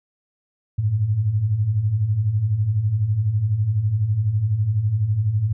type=beating tone pair; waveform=sine; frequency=97.2 / 109.2 Hz; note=G2 / A2; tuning=-14 / -13 cents; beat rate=12 Hz; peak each=-25 / -18 dBFS; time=0.78-5.53 s; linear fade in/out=10 ms; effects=none